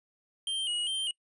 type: tone with vibrato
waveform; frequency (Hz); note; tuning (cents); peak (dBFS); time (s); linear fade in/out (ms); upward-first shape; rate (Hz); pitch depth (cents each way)
square; 3022; F#7; +36; -30; 0.47-1.11; 2; square; 2.5; 71
effects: noise-tail reverb RT60 0.1 s tail -25 dB re dry + resampled to 24000 Hz